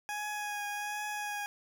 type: tone with vibrato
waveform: 20% pulse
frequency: 830.6 Hz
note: G#5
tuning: in tune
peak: -30 dBFS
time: 0.09-1.46 s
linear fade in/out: 0 ms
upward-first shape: triangle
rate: 1.3 Hz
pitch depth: 21 cents each way
effects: none